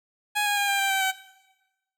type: tone with pitch steps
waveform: 15% pulse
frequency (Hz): 832 / 820.1 / 808.3 / 796.7 / 785.3 / 774 / 762.9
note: G#5 / G#5 / G#5 / G5 / G5 / G5 / G5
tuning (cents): +3 / -22 / -47 / +28 / +3 / -22 / -47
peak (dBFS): -16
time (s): 0.35-1.12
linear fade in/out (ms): 20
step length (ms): 110
effects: noise-tail reverb RT60 1.0 s tail -17 dB re dry